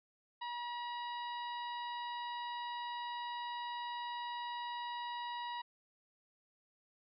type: harmonic tone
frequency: 960 Hz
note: B5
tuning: 49 cents flat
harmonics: 1 / 2 / 3 / 4 / 5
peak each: -40 / -49 / -52 / -51 / -61 dBFS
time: 0.41-5.62 s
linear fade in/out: 10 ms
effects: none